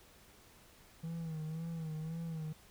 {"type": "tone with vibrato", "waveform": "triangle", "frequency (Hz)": 161, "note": "E3", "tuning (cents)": -41, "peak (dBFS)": -36, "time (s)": [1.03, 2.53], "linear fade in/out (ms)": 10, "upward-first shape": "sine", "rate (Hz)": 1.9, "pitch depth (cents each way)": 63, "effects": ["pink hiss -61 dBFS RMS until 2.7 s"]}